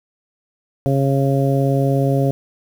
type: harmonic tone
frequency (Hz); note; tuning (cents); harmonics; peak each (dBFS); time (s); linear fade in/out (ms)
137; C#3; -20; 1 / 2 / 3 / 4 / 5; -16 / -21 / -23 / -22 / -26; 0.86-2.31; 0
effects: 7-bit